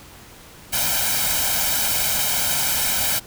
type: noise with comb filter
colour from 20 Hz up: white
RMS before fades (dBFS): -21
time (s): 0.72-3.2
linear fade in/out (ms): 20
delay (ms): 1.3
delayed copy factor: +0.75
effects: pink hiss -44 dBFS RMS until 3.26 s